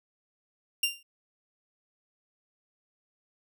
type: tone with exponential decay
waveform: sawtooth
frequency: 2786 Hz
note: F7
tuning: 5 cents flat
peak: -18 dBFS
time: 0.83-1.03 s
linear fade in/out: 5 ms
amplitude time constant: 42 ms
effects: none